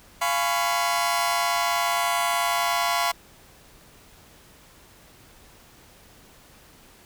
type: chord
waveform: sawtooth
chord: C# dominant seventh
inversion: first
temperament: just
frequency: 693 / 831.5 / 997.9 / 1108.7 Hz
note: E#5 / G#5 / B5 / C#6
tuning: -14 / +2 / +18 / 0 cents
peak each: -22 / -27 / -23 / -24 dBFS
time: 0.21-3.12 s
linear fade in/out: 10 ms
effects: pink hiss -52 dBFS RMS until 7.05 s